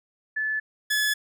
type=tone pair in turn; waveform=sine / sawtooth; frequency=1735 / 1712.1 Hz; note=A6 / A6; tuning=-25 / -48 cents; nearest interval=unison; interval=23 cents; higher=first; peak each=-24 / -18 dBFS; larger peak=second; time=0.36-0.6 / 0.9-1.14 s; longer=neither; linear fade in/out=10 ms; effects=none